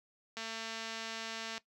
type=click train; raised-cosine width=0.2 ms; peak=-24 dBFS; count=273; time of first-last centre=0.37-1.579 s; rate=225 Hz; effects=noise-tail reverb RT60 0.1 s tail -17 dB re dry + high-pass 100 Hz 12 dB/octave